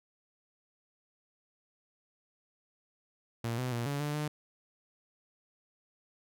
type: tone with pitch steps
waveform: sawtooth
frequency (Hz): 116.3 / 126.6 / 118.5 / 142.4 / 147.6 / 150.1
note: A#2 / B2 / A#2 / C#3 / D3 / D3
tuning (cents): -4 / +43 / +29 / +47 / +9 / +38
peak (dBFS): -28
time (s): 3.44-4.28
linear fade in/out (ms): 5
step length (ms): 140
effects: none